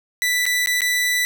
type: tone with dropouts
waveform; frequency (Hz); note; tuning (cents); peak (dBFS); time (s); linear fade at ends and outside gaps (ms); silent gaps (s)
sawtooth; 1978; B6; +2; -14; 0.22-1.25; 0; 0.455-0.464 / 0.66-0.672 / 0.807-0.818
effects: none